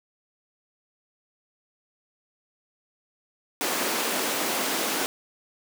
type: high-pass noise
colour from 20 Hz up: pink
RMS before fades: -27 dBFS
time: 3.61-5.06 s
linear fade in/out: 0 ms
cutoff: 250 Hz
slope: 24 dB/octave
effects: none